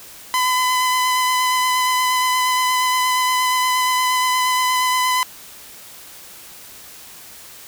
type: tone with vibrato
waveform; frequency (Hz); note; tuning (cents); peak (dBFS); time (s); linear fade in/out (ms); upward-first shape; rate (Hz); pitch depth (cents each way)
sawtooth; 1010; B5; +39; -12; 0.34-5.23; 0; sine; 8.5; 13
effects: white hiss -40 dBFS RMS until 7.67 s